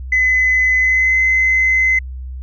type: tone with pitch glide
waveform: sine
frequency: 2023 to 2050 Hz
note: B6 to C7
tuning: +41 to -36 cents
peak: -10 dBFS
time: 0.12-1.99 s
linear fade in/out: 5 ms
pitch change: +23 cents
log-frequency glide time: 0.74-1.19 s
effects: tanh soft clip ceiling -6 dBFS + added 64 Hz sine -25 dBFS peak until 2.42 s